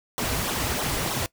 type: noise with flanger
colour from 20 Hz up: pink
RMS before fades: -27 dBFS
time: 0.18-1.26 s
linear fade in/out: 0 ms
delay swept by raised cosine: 0.41 to 5.61 ms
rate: 3.2 Hz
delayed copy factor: -0.75
effects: noise-tail reverb RT60 0.1 s tail -20 dB re dry